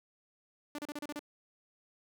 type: tone bursts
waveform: sawtooth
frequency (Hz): 294.2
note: D4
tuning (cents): +3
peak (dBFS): -34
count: 7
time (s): 0.75-1.193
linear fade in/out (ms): 2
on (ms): 35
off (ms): 33
effects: none